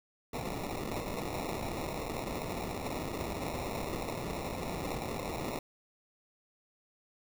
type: noise with sample-and-hold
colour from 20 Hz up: blue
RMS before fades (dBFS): -37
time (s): 0.33-5.59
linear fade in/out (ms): 5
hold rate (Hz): 1575
effects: none